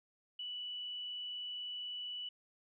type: tone with frequency modulation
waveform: sine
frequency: 2960 Hz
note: F#7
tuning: in tune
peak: -40 dBFS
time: 0.39-2.29 s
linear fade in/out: 5 ms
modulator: 35.9 Hz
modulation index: 0.55
effects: none